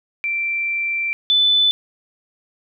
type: tone pair in turn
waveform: sine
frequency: 2349 / 3502 Hz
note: D7 / A7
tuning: 0 / -9 cents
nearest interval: perfect fifth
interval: 691 cents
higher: second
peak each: -19 / -12 dBFS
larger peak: second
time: 0.24-1.13 / 1.3-1.71 s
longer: first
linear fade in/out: 0 ms
effects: none